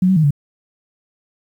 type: tone with pitch steps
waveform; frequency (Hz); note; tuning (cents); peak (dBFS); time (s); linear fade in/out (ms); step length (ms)
sine; 183.9 / 189.4 / 157.1 / 143.5; F#3 / F#3 / D#3 / D3; -10 / +41 / +17 / -40; -10; 0.02-0.308; 5; 72
effects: 8-bit